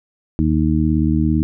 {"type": "harmonic tone", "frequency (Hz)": 77.78, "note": "D#2", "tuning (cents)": 0, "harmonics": [1, 2, 3, 4], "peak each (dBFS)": [-19, -19, -19, -19], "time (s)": [0.39, 1.43], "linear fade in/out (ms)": 0, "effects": []}